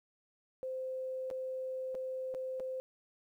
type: tone with dropouts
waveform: sine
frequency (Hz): 519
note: C5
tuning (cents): -14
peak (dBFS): -36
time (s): 0.63-2.8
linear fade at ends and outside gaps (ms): 0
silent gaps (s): 1.302-1.311 / 1.946-1.951 / 2.341-2.348 / 2.598-2.603
effects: 12-bit